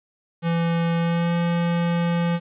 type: tone with pitch glide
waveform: square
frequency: 168.1 to 171.04 Hz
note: E3 to F3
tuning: +34 to -36 cents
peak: -20 dBFS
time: 0.42-2.4 s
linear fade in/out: 50 ms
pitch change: +30 cents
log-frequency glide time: 0.98-1.34 s
effects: resampled to 8000 Hz + 9-bit